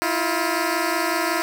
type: tone pair together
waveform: 10% pulse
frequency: 323.2 / 348.6 Hz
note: E4 / F4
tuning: -34 / -3 cents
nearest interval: minor second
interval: 131 cents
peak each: -15 dBFS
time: 0.02-1.42 s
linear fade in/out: 0 ms
effects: none